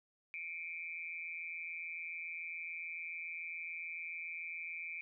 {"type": "tone with amplitude modulation", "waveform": "sine", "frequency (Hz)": 2349, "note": "D7", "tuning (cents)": 0, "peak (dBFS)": -37, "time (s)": [0.34, 5.01], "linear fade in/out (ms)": 0, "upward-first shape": "sine", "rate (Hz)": 167, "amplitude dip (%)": 90, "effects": []}